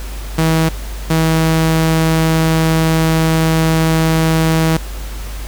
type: tone bursts at uneven times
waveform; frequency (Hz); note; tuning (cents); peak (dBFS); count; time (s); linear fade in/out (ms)
sawtooth; 161.1; E3; -39; -7; 2; 0.38-0.69 / 1.1-4.77; 5
effects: added 50 Hz sine -23 dBFS peak until 5.47 s + pink hiss -33 dBFS RMS until 5.47 s